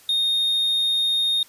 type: tone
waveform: triangle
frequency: 3693 Hz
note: A#7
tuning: 17 cents flat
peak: -17 dBFS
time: 0.09-1.43 s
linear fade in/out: 2 ms
effects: white hiss -51 dBFS RMS until 1.48 s + resampled to 32000 Hz